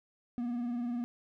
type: tone with vibrato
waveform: triangle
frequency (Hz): 240.5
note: B3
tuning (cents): -46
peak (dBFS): -30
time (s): 0.38-1.04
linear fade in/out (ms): 0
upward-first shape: triangle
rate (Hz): 20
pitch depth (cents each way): 65
effects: none